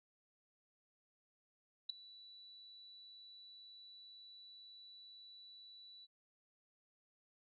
sine tone with ADSR envelope, 3951 Hz, B7, in tune, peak -33 dBFS, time 1.89-6.07 s, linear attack 9 ms, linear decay 4 ms, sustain -22 dB, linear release 32 ms, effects none

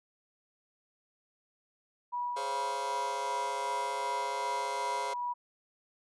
sine tone with tremolo, 973 Hz, B5, 26 cents flat, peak -31 dBFS, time 2.12-5.34 s, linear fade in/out 20 ms, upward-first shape sine, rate 2.6 Hz, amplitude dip 30%
sawtooth chord, Db major seventh, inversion second, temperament just, 415.8 / 519.7 / 554.4 / 693 Hz, Ab4 / C5 / Db5 / F5, +2 / -12 / 0 / -14 cents, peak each -38 dBFS, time 2.36-5.14 s, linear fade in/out 10 ms
effects resampled to 24000 Hz

